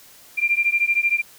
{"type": "beating tone pair", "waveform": "sine", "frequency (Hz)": [2375, 2388], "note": ["D7", "D7"], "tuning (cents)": [19, 28], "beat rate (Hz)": 13, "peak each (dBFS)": -20, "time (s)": [0.37, 1.22], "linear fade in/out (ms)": 20, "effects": ["white hiss -48 dBFS RMS until 1.38 s"]}